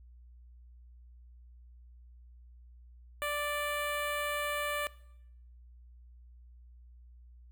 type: tone with notch filter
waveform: 10% pulse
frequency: 587.3 Hz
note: D5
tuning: in tune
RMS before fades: -34 dBFS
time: 3.22-4.87 s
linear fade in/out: 0 ms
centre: 5100 Hz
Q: 0.65
effects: noise-tail reverb RT60 0.8 s tail -20 dB re dry + added 60 Hz sine -52 dBFS peak until 7.51 s